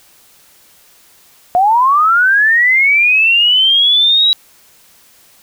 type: linear sweep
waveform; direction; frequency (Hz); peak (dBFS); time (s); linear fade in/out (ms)
sine; up; 698.5 to 3900; -7; 1.55-4.33; 0
effects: white hiss -47 dBFS RMS until 5.42 s